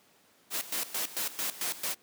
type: noise with tremolo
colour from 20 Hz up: white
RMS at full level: -32 dBFS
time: 0.5-1.96 s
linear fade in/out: 50 ms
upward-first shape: square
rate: 4.5 Hz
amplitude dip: 80%
effects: pink hiss -63 dBFS RMS until 2.02 s + high-pass 200 Hz 12 dB/octave